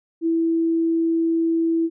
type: tone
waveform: sine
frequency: 329.6 Hz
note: E4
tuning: in tune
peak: -17 dBFS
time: 0.21-1.9 s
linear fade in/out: 50 ms
effects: none